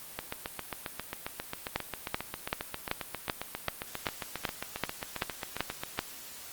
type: two click trains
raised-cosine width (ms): 0.3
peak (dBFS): -11 / -17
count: 12 / 43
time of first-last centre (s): 1.76-5.991 / 0.19-5.835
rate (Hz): 2.6 / 7.44
effects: white hiss -46 dBFS RMS until 6.52 s + Opus 32 kbps